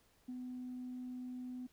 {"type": "tone with ADSR envelope", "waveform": "sine", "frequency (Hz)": 251, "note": "B3", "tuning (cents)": 28, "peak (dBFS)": -39, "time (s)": [0.28, 1.67], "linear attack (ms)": 10, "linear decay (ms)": 35, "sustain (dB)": -2, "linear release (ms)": 10, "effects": ["tanh soft clip ceiling -38 dBFS", "pink hiss -71 dBFS RMS until 1.72 s"]}